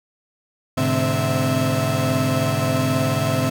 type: tone cluster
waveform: 35% pulse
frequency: 106.8 / 130.5 / 149.2 / 259.5 / 656 Hz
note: G#2 / C3 / D3 / C4 / E5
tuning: +49 / -4 / +28 / -14 / -9 cents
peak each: -23 dBFS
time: 0.77-3.5 s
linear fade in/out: 10 ms
effects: none